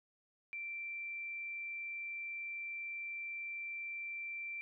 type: tone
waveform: sine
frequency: 2349 Hz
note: D7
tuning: in tune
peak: -40 dBFS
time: 0.53-4.61 s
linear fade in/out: 0 ms
effects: none